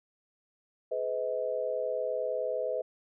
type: tone cluster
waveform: sine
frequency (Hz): 426.4 / 506 / 635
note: G#4 / B4 / D#5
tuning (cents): +46 / +42 / +35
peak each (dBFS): -37 / -32 / -33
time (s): 0.91-2.82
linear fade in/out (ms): 10
effects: none